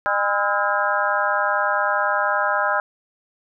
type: harmonic tone with a mistuned harmonic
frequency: 202.7 Hz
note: G#3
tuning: 42 cents flat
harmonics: 3 / 4 / 5 / 6 / 7 / 8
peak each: -25 / -25 / -25 / -25 / -25 / -25 dBFS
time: 0.06-2.8 s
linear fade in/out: 0 ms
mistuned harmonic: 6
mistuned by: +100 cents
effects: none